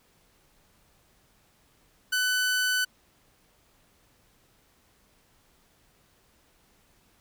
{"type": "tone", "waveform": "sawtooth", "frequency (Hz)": 1500, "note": "F#6", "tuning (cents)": 23, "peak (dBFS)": -20, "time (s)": [2.12, 2.85], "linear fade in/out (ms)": 10, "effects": ["pink hiss -64 dBFS RMS until 7.2 s"]}